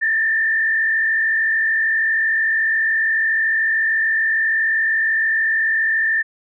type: tone with frequency modulation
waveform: sine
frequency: 1787 Hz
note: A6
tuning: 26 cents sharp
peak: -15 dBFS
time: 0.01-6.23 s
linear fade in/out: 20 ms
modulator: 46.8 Hz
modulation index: 0.9
effects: none